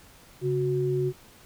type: tone pair together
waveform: sine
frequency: 137.64 / 367.9 Hz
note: C#3 / F#4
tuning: -12 / -10 cents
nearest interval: octave + perfect fourth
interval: 1702 cents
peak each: -27 / -25 dBFS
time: 0.41-1.13 s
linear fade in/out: 50 ms
effects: pink hiss -53 dBFS RMS until 1.45 s